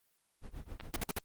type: noise with tremolo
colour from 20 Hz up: brown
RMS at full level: -41 dBFS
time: 0.41-1.09 s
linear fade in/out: 50 ms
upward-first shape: triangle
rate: 7.3 Hz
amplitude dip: 100%
type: clicks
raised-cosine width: 0.3 ms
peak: -29 dBFS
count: 2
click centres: 0.8 / 0.809 s
type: noise bursts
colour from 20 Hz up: pink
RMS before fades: -35 dBFS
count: 4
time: 0.94-1.185 s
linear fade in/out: 0 ms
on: 20 ms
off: 55 ms
effects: white hiss -75 dBFS RMS until 1.24 s + Opus 32 kbps